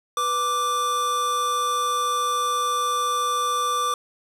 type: tone pair together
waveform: square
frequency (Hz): 492.9 / 1174.7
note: B4 / D6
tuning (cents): -3 / 0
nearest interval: octave + minor third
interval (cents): 1503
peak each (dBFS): -32 / -22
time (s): 0.17-3.94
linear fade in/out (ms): 2
effects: low-pass 12000 Hz 12 dB/octave + 8-bit